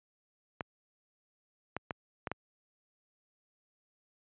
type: clicks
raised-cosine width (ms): 0.5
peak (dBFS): -19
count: 5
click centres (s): 0.608 / 1.766 / 1.908 / 2.272 / 2.316
effects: high-pass 80 Hz 12 dB/octave + resampled to 8000 Hz